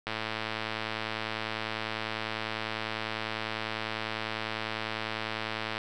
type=click train; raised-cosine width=0.3 ms; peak=-16 dBFS; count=629; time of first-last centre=0.07-5.779 s; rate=110 Hz; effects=none